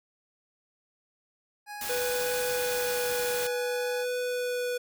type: tone with pitch glide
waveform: 25% pulse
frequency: 830 to 836.7 Hz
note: G#5 to G#5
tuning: -1 to +13 cents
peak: -34 dBFS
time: 1.66-4.06 s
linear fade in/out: 50 ms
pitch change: +14 cents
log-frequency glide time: 2.64-3.58 s
type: noise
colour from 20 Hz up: white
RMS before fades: -35 dBFS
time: 1.81-3.47 s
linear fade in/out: 2 ms
type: tone with vibrato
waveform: square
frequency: 492.4 Hz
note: B4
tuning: 5 cents flat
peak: -29 dBFS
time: 1.89-4.78 s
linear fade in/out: 10 ms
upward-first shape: triangle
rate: 0.55 Hz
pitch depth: 11 cents each way
effects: none